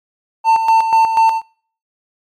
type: tone with tremolo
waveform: triangle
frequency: 897 Hz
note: A5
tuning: 33 cents sharp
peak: -5 dBFS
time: 0.44-1.42 s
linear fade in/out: 50 ms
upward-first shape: square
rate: 4.1 Hz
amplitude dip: 55%
effects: noise-tail reverb RT60 0.5 s tail -25 dB re dry + MP3 96 kbps